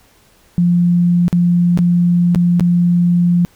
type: tone with dropouts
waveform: sine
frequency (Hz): 174.61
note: F3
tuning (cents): 0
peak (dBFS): -9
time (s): 0.58-3.45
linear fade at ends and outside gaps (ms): 0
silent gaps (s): 1.281-1.328 / 1.775-1.789 / 2.348-2.358 / 2.597-2.607
effects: pink hiss -51 dBFS RMS until 3.55 s